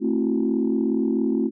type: chord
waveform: sine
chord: F# half-diminished seventh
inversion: first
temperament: just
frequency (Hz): 222 / 266.4 / 333 / 370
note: A3 / C4 / E4 / F#4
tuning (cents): +16 / +31 / +18 / 0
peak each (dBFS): -23 / -23 / -25 / -27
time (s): 0-1.51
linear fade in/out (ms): 50
effects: tanh soft clip ceiling -11 dBFS